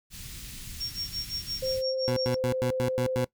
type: band-stop noise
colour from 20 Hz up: pink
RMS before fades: -41 dBFS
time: 0.1-1.83 s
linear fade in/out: 50 ms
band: 160 to 2900 Hz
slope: 12 dB/octave
type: tone with tremolo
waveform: sine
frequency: 5530 Hz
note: F8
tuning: 18 cents flat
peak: -29 dBFS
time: 0.8-2.36 s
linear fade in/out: 10 ms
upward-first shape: sine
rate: 5.8 Hz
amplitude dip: 95%
type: tone with pitch glide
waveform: sine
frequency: 523.3 to 517.6 Hz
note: C5 to C5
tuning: 0 to -19 cents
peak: -27 dBFS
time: 1.62-3.25 s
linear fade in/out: 10 ms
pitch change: -19 cents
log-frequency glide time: 1.96-2.34 s
type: tone bursts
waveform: 20% pulse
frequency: 123.47 Hz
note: B2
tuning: in tune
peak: -22 dBFS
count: 7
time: 2.08-3.243 s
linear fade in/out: 0 ms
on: 83 ms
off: 97 ms
effects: noise-tail reverb RT60 0.1 s tail -20 dB re dry